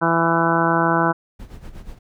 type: harmonic tone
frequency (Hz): 166.5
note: E3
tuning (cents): +18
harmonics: 1 / 2 / 3 / 4 / 5 / 6 / 7 / 8 / 9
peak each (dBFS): -23 / -22 / -27 / -24 / -24 / -22 / -28 / -24 / -24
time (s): 0.01-1.13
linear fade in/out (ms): 20
type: noise with tremolo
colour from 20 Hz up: brown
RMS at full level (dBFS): -33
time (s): 1.39-1.99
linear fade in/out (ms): 10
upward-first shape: sine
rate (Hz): 8.3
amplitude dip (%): 75
effects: none